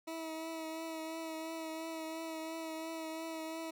20% pulse tone with vibrato, 322.4 Hz, E4, 38 cents flat, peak -35 dBFS, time 0.07-3.71 s, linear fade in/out 10 ms, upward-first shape triangle, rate 2.9 Hz, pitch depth 27 cents each way, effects none

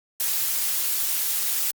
blue noise with amplitude modulation, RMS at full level -22 dBFS, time 0.2-1.71 s, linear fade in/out 2 ms, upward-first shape sine, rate 214 Hz, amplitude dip 50%, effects Opus 48 kbps

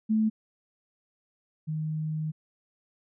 sine tone pair in turn, 218.1 / 155.63 Hz, A3 / D#3, -15 / +1 cents, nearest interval tritone, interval 584 cents, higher first, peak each -21 / -28 dBFS, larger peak first, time 0.09-0.3 / 1.67-2.32 s, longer second, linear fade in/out 20 ms, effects none

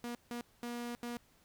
sawtooth tone bursts at uneven times, 239.3 Hz, A#3, 46 cents sharp, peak -35 dBFS, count 4, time 0.04-0.15 / 0.31-0.41 / 0.63-0.95 / 1.03-1.17 s, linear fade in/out 0 ms, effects pink hiss -68 dBFS RMS until 1.44 s

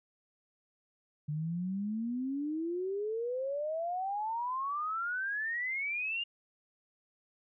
sine exponential sweep, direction up, 146.4 to 2850 Hz, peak -32 dBFS, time 1.28-6.24 s, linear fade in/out 10 ms, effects none

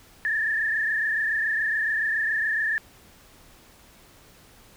sine tone with frequency modulation, 1760 Hz, A6, in tune, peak -22 dBFS, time 0.25-2.78 s, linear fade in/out 0 ms, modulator 27.1 Hz, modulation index 2.5, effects pink hiss -53 dBFS RMS until 4.76 s

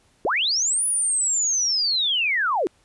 sine linear two-way sweep, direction up then down, 306.6 to 9956 to 306.6 Hz, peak -19 dBFS, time 0.25-2.67 s, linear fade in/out 0 ms, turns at 0.85 s, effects pink hiss -61 dBFS RMS until 2.84 s + resampled to 24000 Hz

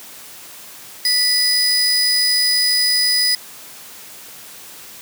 40% pulse tone pair together, 1975.5 / 4973 Hz, B6 / D#8, 0 / -2 cents, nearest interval octave + major third, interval 1598 cents, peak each -23 / -13 dBFS, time 1.05-3.35 s, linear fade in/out 2 ms, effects white hiss -38 dBFS RMS until 5.01 s + high-pass 100 Hz 12 dB/octave

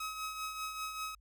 sawtooth tone with tremolo, 1275 Hz, D#6, 42 cents sharp, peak -32 dBFS, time 0-1.15 s, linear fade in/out 5 ms, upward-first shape triangle, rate 5.1 Hz, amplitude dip 55%, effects added 50 Hz sine -61 dBFS peak until 1.2 s

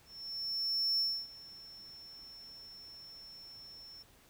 triangle tone with ADSR envelope, 5400 Hz, E8, 41 cents sharp, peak -27 dBFS, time 0.05-4.03 s, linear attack 940 ms, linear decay 280 ms, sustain -21 dB, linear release 10 ms, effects pink hiss -63 dBFS RMS until 4.29 s

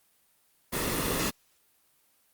pink noise with comb filter, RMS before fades -29 dBFS, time 0.72-1.31 s, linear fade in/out 20 ms, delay 1.3 ms, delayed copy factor -0.5, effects white hiss -67 dBFS RMS until 2.33 s + Opus 32 kbps

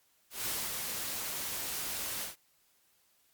white noise with ADSR envelope, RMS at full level -34 dBFS, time 0.3-2.36 s, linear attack 170 ms, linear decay 220 ms, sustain -3 dB, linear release 140 ms, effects white hiss -70 dBFS RMS until 3.33 s + Opus 48 kbps

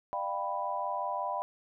sine chord, G dominant seventh, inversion second, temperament equal with one note detuned, 599.3 / 698.5 / 784 / 987.8 Hz, D5 / F5 / G5 / B5, +35 / 0 / 0 / 0 cents, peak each -38 / -38 / -37 / -34 dBFS, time 0.13-1.42 s, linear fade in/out 0 ms, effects none

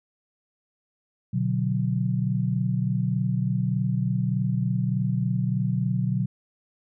sine chord, B minor, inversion none, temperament equal, 123.47 / 146.83 / 185 Hz, B2 / D3 / F#3, 0 / 0 / 0 cents, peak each -25 / -28 / -26 dBFS, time 1.33-6.26 s, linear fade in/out 10 ms, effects none

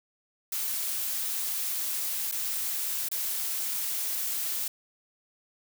blue noise with dropouts, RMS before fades -31 dBFS, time 0.52-4.68 s, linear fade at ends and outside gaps 5 ms, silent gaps 2.315-2.322 / 3.087-3.114 s, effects none

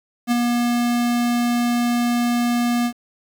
square tone with ADSR envelope, 239.8 Hz, A#3, 49 cents sharp, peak -15 dBFS, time 0.27-2.93 s, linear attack 45 ms, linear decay 20 ms, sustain -3 dB, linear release 75 ms, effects 8-bit

